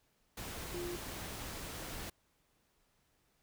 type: tone in noise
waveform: sine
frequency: 350.3 Hz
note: F4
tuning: 5 cents sharp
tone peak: -39 dBFS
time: 0.74-0.96 s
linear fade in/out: 5 ms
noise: pink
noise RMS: -44 dBFS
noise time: 0.37-2.1 s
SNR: +2 dB
effects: pink hiss -75 dBFS RMS until 3.42 s